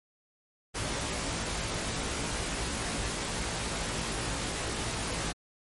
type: noise with comb filter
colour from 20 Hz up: pink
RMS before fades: -33 dBFS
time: 0.74-5.33 s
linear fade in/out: 20 ms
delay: 18 ms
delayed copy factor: +1
effects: MP3 48 kbps